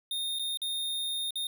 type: tone with dropouts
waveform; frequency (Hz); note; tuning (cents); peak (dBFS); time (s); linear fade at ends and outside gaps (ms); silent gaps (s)
square; 3669; A#7; -28; -31; 0.11-1.47; 2; 0.388-0.394 / 0.573-0.617 / 1.307-1.356
effects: none